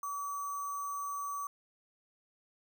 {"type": "tone with sample-and-hold", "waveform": "sine", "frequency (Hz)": 1141, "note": "C#6", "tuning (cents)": 50, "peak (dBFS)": -35, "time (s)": [0.03, 1.47], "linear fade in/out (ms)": 2, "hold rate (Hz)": 7350, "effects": []}